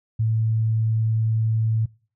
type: tone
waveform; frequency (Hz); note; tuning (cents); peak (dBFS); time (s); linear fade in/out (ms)
sine; 111.2; A2; +19; -18; 0.19-1.86; 10
effects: noise-tail reverb RT60 0.4 s tail -24 dB re dry